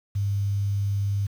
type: tone with quantisation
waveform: sine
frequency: 100.1 Hz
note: G2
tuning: 37 cents sharp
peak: -22 dBFS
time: 0.15-1.27 s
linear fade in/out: 10 ms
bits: 8
effects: none